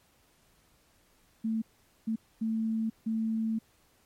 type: tone bursts at uneven times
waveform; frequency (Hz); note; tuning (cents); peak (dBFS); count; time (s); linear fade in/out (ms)
sine; 222.5; A3; +20; -27; 4; 1.44-1.62 / 2.07-2.16 / 2.41-2.9 / 3.06-3.59; 10
effects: pink hiss -66 dBFS RMS until 4.05 s + MP3 64 kbps